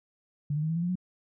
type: tone with pitch steps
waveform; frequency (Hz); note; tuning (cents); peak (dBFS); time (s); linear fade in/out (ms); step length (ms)
sine; 146.2 / 151.71 / 157.42 / 163.35 / 169.5 / 175.88 / 182.51; D3 / D#3 / D#3 / E3 / E3 / F3 / F#3; -7 / -43 / +21 / -15 / +49 / +13 / -23; -26; 0.5-0.955; 5; 65
effects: none